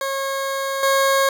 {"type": "tone with level steps", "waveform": "20% pulse", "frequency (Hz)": 544, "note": "C#5", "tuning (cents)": -33, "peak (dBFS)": [-17, -10], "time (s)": [0.01, 1.29], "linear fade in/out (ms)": 2, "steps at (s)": 0.83, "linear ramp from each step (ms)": 2, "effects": []}